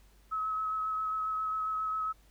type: tone with vibrato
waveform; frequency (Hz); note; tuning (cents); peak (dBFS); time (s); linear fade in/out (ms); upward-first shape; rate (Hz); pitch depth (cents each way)
sine; 1285; E6; -45; -30; 0.31-2.13; 20; sine; 7.4; 15
effects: added 50 Hz sine -59 dBFS peak until 2.3 s + pink hiss -66 dBFS RMS until 2.3 s